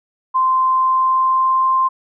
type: tone with pitch glide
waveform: sine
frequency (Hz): 1040 to 1048.4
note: C6 to C6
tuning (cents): -11 to +3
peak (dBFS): -12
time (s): 0.34-1.89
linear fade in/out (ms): 20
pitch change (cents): +14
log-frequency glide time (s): 0.67-1.71
effects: none